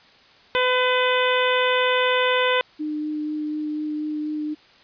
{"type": "harmonic tone", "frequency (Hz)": 504, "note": "B4", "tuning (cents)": 35, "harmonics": [1, 2, 3, 4, 5, 6, 7], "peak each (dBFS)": [-21, -24, -26, -27, -28, -29, -29], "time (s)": [0.55, 2.61], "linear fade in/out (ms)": 0}
{"type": "tone with vibrato", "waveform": "sine", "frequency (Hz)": 303.3, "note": "D#4", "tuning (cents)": -44, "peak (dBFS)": -24, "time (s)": [2.79, 4.55], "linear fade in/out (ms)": 20, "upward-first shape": "sine", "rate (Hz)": 4.1, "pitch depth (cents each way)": 9}
{"effects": ["white hiss -52 dBFS RMS until 4.83 s", "resampled to 11025 Hz"]}